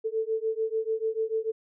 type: beating tone pair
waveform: sine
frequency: 440 / 446.8 Hz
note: A4 / A4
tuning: 0 / +27 cents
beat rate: 6.8 Hz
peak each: -29 dBFS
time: 0.04-1.52 s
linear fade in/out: 20 ms
effects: none